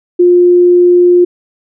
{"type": "tone", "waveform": "sine", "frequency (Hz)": 354.2, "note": "F4", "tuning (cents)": 24, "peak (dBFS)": -3, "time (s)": [0.19, 1.25], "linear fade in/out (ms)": 10, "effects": []}